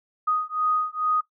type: beating tone pair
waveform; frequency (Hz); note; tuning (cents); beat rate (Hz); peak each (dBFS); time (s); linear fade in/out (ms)
sine; 1244.5 / 1246.8; D#6 / D#6; 0 / +3; 2.3; -25; 0.27-1.21; 10
effects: noise-tail reverb RT60 0.1 s tail -17 dB re dry